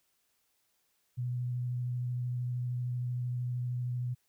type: tone with vibrato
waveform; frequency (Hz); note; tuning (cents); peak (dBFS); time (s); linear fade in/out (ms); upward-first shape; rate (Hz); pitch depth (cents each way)
sine; 123.47; B2; 0; -31; 1.17-4.15; 20; sine; 13; 13
effects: white hiss -75 dBFS RMS until 4.28 s